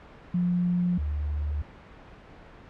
sine tone pair in turn, 177.1 / 73.9 Hz, F3 / D2, +24 / +11 cents, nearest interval octave + minor third, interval 1513 cents, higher first, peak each -22 / -26 dBFS, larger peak first, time 0.34-0.98 / 0.98-1.62 s, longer neither, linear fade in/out 5 ms, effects pink hiss -48 dBFS RMS until 2.69 s + low-pass 2000 Hz 12 dB/octave

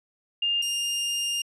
sine / sawtooth tone pair in turn, 2812 / 2812 Hz, F7 / F7, +11 / +11 cents, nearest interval unison, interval 0 cents, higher neither, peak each -22 dBFS, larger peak neither, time 0.42-0.62 / 0.62-1.42 s, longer second, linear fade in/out 5 ms, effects resampled to 24000 Hz

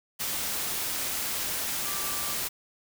sine tone in noise, 1173 Hz, D6, 2 cents flat, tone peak -40 dBFS, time 1.85-2.35 s, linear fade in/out 20 ms, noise white, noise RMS -31 dBFS, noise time 0.19-2.49 s, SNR -12 dB, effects none

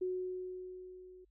sine tone with level ramp, 367.6 Hz, F#4, 11 cents flat, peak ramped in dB -32 to -53 dBFS, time 0.01-1.25 s, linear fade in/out 10 ms, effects added 50 Hz sine -68 dBFS peak until 1.3 s

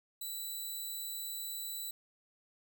5% pulse tone, 3968 Hz, B7, 7 cents sharp, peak -31 dBFS, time 0.21-1.91 s, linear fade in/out 5 ms, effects none

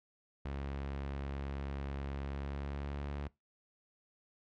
sawtooth tone with pitch glide, 69.3 to 71.5 Hz, C#2 to D2, 0 to -46 cents, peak -34 dBFS, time 0.45-3.28 s, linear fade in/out 5 ms, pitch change +54 cents, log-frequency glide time 2.24-3.14 s, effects noise-tail reverb RT60 0.2 s tail -22 dB re dry + low-pass 3000 Hz 12 dB/octave

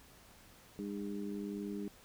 harmonic tone, 101.3 Hz, G#2, 43 cents flat, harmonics 2 / 3 / 4, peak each -40 / -43 / -45 dBFS, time 0.79-1.88 s, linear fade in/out 0 ms, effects pink hiss -60 dBFS RMS until 2.04 s

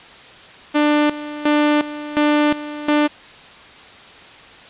sawtooth tone with tremolo, 297.1 Hz, D4, 20 cents sharp, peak -9 dBFS, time 0.74-3.08 s, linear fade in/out 20 ms, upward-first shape square, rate 1.4 Hz, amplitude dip 80%, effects white hiss -41 dBFS RMS until 4.69 s + resampled to 8000 Hz

